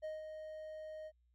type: tone with ADSR envelope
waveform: triangle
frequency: 622.3 Hz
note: D#5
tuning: in tune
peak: -37 dBFS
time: 0.02-1.12 s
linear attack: 26 ms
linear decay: 170 ms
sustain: -6 dB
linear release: 54 ms
effects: added 60 Hz sine -70 dBFS peak until 1.34 s